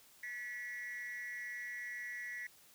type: tone with amplitude modulation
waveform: sine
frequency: 1943 Hz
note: B6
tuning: 29 cents flat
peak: -35 dBFS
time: 0.23-2.47 s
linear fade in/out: 5 ms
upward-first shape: sine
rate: 222 Hz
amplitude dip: 95%
effects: tanh soft clip ceiling -37 dBFS + white hiss -63 dBFS RMS until 2.74 s